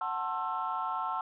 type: chord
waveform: sine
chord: F# half-diminished seventh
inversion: none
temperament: just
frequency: 740 / 888 / 1065.6 / 1332 Hz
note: F#5 / A5 / C6 / E6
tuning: 0 / +16 / +31 / +18 cents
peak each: -37 / -35 / -35 / -35 dBFS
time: 0.01-1.21 s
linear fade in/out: 2 ms
effects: tanh soft clip ceiling -23 dBFS